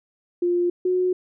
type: tone pair in turn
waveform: sine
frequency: 351.1 / 365.3 Hz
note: F4 / F#4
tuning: +9 / -22 cents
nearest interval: minor second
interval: 69 cents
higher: second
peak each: -18 dBFS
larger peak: neither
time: 0.42-0.7 / 0.85-1.13 s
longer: neither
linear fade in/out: 5 ms
effects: none